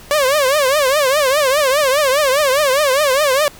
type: tone with vibrato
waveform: sawtooth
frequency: 560 Hz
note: C#5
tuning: 18 cents sharp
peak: -8 dBFS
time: 0.11-3.48 s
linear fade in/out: 0 ms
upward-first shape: triangle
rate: 4.9 Hz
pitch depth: 190 cents each way
effects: pink hiss -40 dBFS RMS until 3.59 s